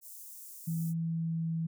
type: high-pass noise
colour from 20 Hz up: white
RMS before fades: -48 dBFS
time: 0.01-0.94 s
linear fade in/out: 50 ms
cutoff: 7000 Hz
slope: 24 dB/octave
type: tone with pitch glide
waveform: sine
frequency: 164.81 to 163.58 Hz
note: E3 to E3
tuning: 0 to -13 cents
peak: -30 dBFS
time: 0.67-1.67 s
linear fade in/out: 10 ms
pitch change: -13 cents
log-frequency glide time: 1-1.54 s
effects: none